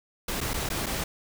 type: noise with dropouts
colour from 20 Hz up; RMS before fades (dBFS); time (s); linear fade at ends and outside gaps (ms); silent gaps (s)
pink; -30; 0.28-1.04; 5; 0.406-0.411 / 0.535-0.54 / 0.69-0.7 / 0.861-0.865
effects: none